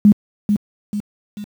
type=tone with echo; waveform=sine; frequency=207 Hz; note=G#3; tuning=5 cents flat; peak=-5 dBFS; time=0.05-0.12 s; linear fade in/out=0 ms; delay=440 ms; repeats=3; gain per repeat=-7 dB; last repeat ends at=1.44 s; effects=high-pass 100 Hz 12 dB/octave + 7-bit